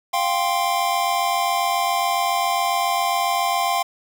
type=chord; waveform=square; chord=F suspended second; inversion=none; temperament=just; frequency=698.5 / 785.8 / 1047.7 Hz; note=F5 / G5 / C6; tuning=0 / +4 / +2 cents; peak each=-24 dBFS; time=0.13-3.83 s; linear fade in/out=10 ms; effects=8-bit